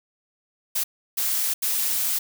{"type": "noise bursts at uneven times", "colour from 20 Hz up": "blue", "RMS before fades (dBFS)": -24, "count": 3, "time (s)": [[0.75, 0.84], [1.17, 1.54], [1.62, 2.19]], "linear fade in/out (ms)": 10, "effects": []}